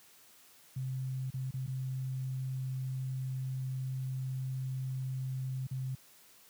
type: tone with dropouts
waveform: sine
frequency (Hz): 130.81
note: C3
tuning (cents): 0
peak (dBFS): -33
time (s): 0.76-5.95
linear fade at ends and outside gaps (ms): 5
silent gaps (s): 1.303-1.339 / 1.508-1.538 / 1.664-1.676 / 5.668-5.71
effects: white hiss -60 dBFS RMS until 6.49 s + high-pass 80 Hz 12 dB/octave